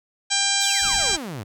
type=harmonic tone; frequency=794 Hz; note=G5; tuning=22 cents sharp; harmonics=1 / 2 / 3 / 4 / 5 / 6 / 7 / 8 / 9 / 10; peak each=-30 / -29 / -29 / -27 / -26 / -30 / -27 / -29 / -31 / -26 dBFS; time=0.3-1.17 s; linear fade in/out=20 ms
type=exponential sweep; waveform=sawtooth; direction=down; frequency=4379 to 92.5 Hz; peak=-26 dBFS; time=0.6-1.44 s; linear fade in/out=20 ms
type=noise; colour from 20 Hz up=brown; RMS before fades=-36 dBFS; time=0.8-1.18 s; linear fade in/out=50 ms
effects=none